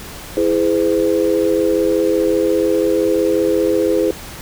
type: chord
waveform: sine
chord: E augmented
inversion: none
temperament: equal with one note detuned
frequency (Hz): 329.6 / 415.3 / 510.4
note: E4 / G#4 / B#4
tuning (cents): 0 / 0 / -43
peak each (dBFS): -17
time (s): 0.37-4.11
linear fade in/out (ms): 2
effects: pink hiss -33 dBFS RMS until 4.41 s